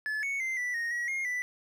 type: tone with pitch steps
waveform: triangle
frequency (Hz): 1724 / 2217 / 2080 / 1970 / 1862 / 1915 / 2137 / 1981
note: A6 / C#7 / C7 / B6 / A#6 / A#6 / C7 / B6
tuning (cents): -36 / 0 / -11 / -5 / -2 / +46 / +36 / +5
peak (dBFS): -28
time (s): 0.06-1.42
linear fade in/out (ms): 0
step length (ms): 170
effects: none